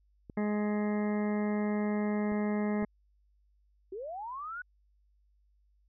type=clicks; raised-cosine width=3 ms; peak=-31 dBFS; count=3; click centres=0.298 / 2.32 / 2.826 s
type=harmonic tone; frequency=209.1 Hz; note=G#3; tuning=12 cents sharp; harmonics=1 / 2 / 3 / 4 / 5 / 6 / 8 / 9 / 10; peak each=-29 / -36 / -40 / -43 / -48 / -49 / -50 / -49 / -48 dBFS; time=0.37-2.85 s; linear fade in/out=5 ms
type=linear sweep; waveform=sine; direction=up; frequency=357.7 to 1496 Hz; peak=-37 dBFS; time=3.92-4.62 s; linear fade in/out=5 ms
effects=added 50 Hz sine -65 dBFS peak until 5.88 s

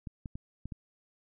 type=clicks; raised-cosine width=5 ms; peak=-27 dBFS; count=5; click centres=0.072 / 0.258 / 0.355 / 0.656 / 0.722 s; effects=none

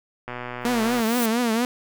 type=click train; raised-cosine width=0.5 ms; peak=-17 dBFS; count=90; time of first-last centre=0.28-1.004 s; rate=123 Hz
type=noise with exponential growth; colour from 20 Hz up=blue; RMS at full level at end=-26 dBFS; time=0.61-1.26 s; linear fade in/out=5 ms; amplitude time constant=140 ms
type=tone with vibrato; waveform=sawtooth; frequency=233.1 Hz; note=A#3; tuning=in tune; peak=-16 dBFS; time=0.65-1.65 s; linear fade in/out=0 ms; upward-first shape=triangle; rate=4.3 Hz; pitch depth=130 cents each way
effects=none

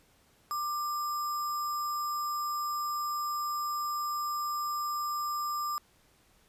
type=tone with sample-and-hold; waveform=sine; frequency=1187 Hz; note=D6; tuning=18 cents sharp; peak=-30 dBFS; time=0.51-5.78 s; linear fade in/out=0 ms; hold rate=6300 Hz; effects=pink hiss -65 dBFS RMS until 6.48 s + resampled to 32000 Hz

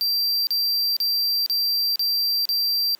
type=tone bursts; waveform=square; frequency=4709 Hz; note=D8; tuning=4 cents sharp; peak=-20 dBFS; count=6; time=0.01-2.95 s; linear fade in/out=0 ms; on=460 ms; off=36 ms; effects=pink hiss -57 dBFS RMS until 2.99 s + high-pass 300 Hz 12 dB/octave

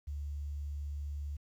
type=tone with quantisation; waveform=sine; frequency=72.4 Hz; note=D2; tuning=24 cents flat; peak=-36 dBFS; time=0.07-1.37 s; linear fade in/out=10 ms; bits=11; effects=none

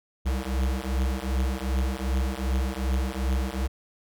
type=beating tone pair; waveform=square; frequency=63.7 / 66.3 Hz; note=C2 / C2; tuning=-46 / +23 cents; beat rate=2.6 Hz; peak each=-28 dBFS; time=0.25-3.68 s; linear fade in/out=20 ms; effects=none

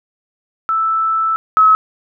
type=tone pair in turn; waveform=sine; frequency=1318.5 / 1286.2 Hz; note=E6 / E6; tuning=0 / -43 cents; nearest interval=unison; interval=43 cents; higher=first; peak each=-13 / -6 dBFS; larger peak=second; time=0.69-1.36 / 1.57-1.75 s; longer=first; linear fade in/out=0 ms; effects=none

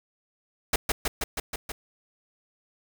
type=noise with echo; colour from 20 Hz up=pink; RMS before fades=-22 dBFS; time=0.73-0.76 s; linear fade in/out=5 ms; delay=160 ms; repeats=6; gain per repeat=-2 dB; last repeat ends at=1.72 s; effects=none

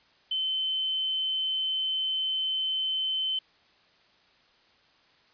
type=tone; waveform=sine; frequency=3068 Hz; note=G7; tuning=38 cents flat; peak=-26 dBFS; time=0.31-3.39 s; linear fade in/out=5 ms; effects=white hiss -62 dBFS RMS until 5.33 s + resampled to 11025 Hz

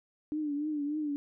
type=tone with vibrato; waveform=sine; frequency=296.9 Hz; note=D4; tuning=19 cents sharp; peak=-30 dBFS; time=0.32-1.16 s; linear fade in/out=0 ms; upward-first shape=triangle; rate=3.4 Hz; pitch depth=81 cents each way; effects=none

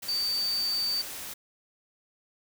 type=tone in noise; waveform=sine; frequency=4600 Hz; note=D8; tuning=37 cents flat; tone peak=-26 dBFS; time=0.08-1.02 s; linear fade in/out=10 ms; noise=white; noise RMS=-39 dBFS; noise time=0.02-1.34 s; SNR=+10 dB; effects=none

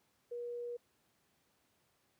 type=tone; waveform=sine; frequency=479.8 Hz; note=A#4; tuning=50 cents sharp; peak=-39 dBFS; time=0.31-0.77 s; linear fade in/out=10 ms; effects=pink hiss -75 dBFS RMS until 2.19 s + high-pass 100 Hz 12 dB/octave

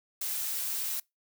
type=noise; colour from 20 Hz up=blue; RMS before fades=-33 dBFS; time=0.21-1 s; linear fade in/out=5 ms; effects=noise-tail reverb RT60 0.2 s tail -25 dB re dry

